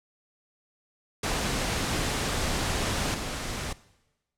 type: noise with level steps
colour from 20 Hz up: pink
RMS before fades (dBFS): -28 / -33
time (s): 1.23-3.73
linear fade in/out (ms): 5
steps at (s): 3.14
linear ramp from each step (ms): 5
effects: noise-tail reverb RT60 1.0 s tail -19 dB re dry + low-pass 9000 Hz 12 dB/octave